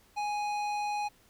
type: tone with tanh clipping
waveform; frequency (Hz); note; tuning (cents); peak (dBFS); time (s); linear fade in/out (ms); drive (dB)
sine; 830.6; G#5; 0; -32; 0.16-1.09; 20; 15
effects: pink hiss -63 dBFS RMS until 1.29 s